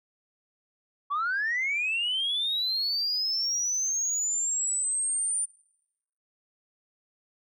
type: linear sweep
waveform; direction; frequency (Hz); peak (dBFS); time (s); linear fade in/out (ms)
sine; up; 1108.7 to 9250; -24; 1.1-5.46; 20
effects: noise-tail reverb RT60 0.9 s tail -26 dB re dry + tanh soft clip ceiling -22 dBFS